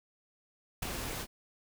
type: noise with ADSR envelope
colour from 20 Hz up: pink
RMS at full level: -32 dBFS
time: 0.82-1.27 s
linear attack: 10 ms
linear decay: 6 ms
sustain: -6 dB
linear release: 51 ms
effects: none